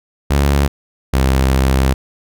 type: tone pair in turn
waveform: sawtooth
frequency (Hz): 70.4 / 66.1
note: C#2 / C2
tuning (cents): +27 / +18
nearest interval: minor second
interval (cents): 109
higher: first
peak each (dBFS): -7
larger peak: neither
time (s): 0.3-0.68 / 1.13-1.94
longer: second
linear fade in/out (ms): 10
effects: none